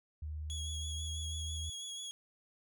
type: tone with pitch glide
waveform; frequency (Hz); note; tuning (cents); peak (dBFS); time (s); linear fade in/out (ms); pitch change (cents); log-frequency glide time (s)
sine; 76.4 to 78.1; D#2 to D#2; -31 to +7; -38; 0.22-1.7; 5; +38; 0.93-1
type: tone with vibrato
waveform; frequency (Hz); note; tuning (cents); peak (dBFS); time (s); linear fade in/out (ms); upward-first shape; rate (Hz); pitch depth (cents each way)
25% pulse; 3340; G#7; +9; -37; 0.5-2.11; 0; triangle; 6.1; 30
effects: none